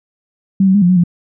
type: tone with pitch steps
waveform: sine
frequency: 193.1 / 189.4 / 204.8 / 176.3 / 183.8 / 173.4 Hz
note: G3 / F#3 / G#3 / F3 / F#3 / F3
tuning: -26 / +41 / -24 / +17 / -11 / -12 cents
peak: -7 dBFS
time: 0.6-1.038 s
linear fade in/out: 5 ms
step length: 73 ms
effects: none